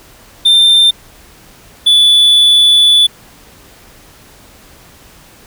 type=tone pair in turn; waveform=triangle; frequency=3586 / 3461 Hz; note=A7 / A7; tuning=+32 / -29 cents; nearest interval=minor second; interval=61 cents; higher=first; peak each=-3 dBFS; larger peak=neither; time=0.45-0.91 / 1.86-3.07 s; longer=second; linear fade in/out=10 ms; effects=pink hiss -41 dBFS RMS until 5.46 s